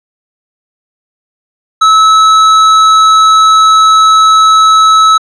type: tone with hard clipping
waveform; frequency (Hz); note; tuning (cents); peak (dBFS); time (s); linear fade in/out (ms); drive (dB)
sine; 1300; E6; -24; -4; 1.81-5.18; 10; 13
effects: low-pass 6000 Hz 12 dB/octave